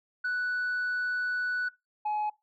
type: tone pair in turn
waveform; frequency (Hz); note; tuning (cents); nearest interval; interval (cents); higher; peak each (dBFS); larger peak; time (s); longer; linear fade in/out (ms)
sine; 1483 / 845.1; F#6 / G#5; +4 / +30; minor seventh; 974; first; -25 / -25; neither; 0.24-1.69 / 2.05-2.3; first; 10
effects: noise-tail reverb RT60 0.2 s tail -21 dB re dry + tanh soft clip ceiling -26 dBFS